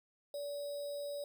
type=tone with sample-and-hold; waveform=sine; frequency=575 Hz; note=D5; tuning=37 cents flat; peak=-38 dBFS; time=0.34-1.24 s; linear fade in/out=2 ms; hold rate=4410 Hz; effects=none